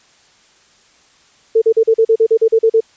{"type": "tone bursts", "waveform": "sine", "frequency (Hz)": 448.5, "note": "A4", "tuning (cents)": 33, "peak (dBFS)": -7, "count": 12, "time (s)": [1.55, 2.806], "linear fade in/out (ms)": 10, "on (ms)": 68, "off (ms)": 40, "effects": ["white hiss -51 dBFS RMS until 2.96 s", "resampled to 16000 Hz"]}